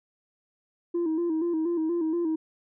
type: tone with vibrato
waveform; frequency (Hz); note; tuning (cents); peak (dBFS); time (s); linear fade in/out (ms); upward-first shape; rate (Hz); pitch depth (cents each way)
sine; 330.6; E4; +5; -22; 0.94-2.36; 10; square; 4.2; 70
effects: tanh soft clip ceiling -22 dBFS